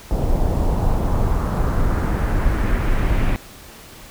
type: noise with low-pass filter sweep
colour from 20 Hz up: brown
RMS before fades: -18 dBFS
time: 0.11-3.36 s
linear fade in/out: 0 ms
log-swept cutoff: 680 to 2500 Hz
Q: 1.7
effects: pink hiss -41 dBFS RMS until 4.1 s